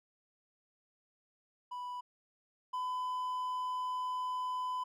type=tone pair in turn; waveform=triangle; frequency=987.8 / 1006.2 Hz; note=B5 / B5; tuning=0 / +32 cents; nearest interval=unison; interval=32 cents; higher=second; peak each=-37 / -32 dBFS; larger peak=second; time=1.71-2.01 / 2.73-4.84 s; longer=second; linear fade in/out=10 ms; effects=none